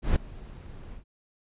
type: noise with ADSR envelope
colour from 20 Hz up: brown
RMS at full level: -20 dBFS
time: 0.02-1.04 s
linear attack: 140 ms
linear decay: 4 ms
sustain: -22 dB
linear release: 94 ms
effects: resampled to 8000 Hz